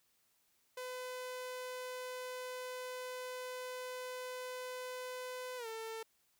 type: tone with pitch glide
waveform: sawtooth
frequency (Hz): 505 to 447.3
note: B4 to A4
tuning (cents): +39 to +28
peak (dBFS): -38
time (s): 0.77-6.03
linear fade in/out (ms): 5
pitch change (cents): -211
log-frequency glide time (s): 5.57-5.67
effects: white hiss -75 dBFS RMS until 6.39 s